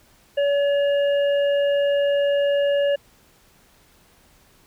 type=harmonic tone; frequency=568 Hz; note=C#5; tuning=42 cents sharp; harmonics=1 / 3 / 5; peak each=-17 / -32 / -33 dBFS; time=0.37-2.96 s; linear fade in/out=10 ms; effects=pink hiss -56 dBFS RMS until 4.66 s